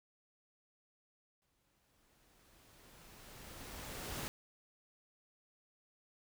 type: noise with exponential growth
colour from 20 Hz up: pink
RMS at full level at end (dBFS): -41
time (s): 1.42-4.28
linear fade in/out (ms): 0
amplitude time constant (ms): 620
effects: none